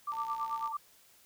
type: tone with tremolo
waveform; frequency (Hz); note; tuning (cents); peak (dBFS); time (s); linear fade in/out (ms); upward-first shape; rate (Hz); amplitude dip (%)
sine; 1174.7; D6; 0; -31; 0.07-0.77; 5; sine; 9.1; 100
type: click train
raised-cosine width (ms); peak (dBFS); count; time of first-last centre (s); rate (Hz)
0.2; -35; 35; 0.12-0.676; 61.2
type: tone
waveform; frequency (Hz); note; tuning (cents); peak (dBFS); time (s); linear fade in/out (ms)
sine; 897; A5; +33; -36; 0.12-0.73; 10
effects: white hiss -62 dBFS RMS until 1.25 s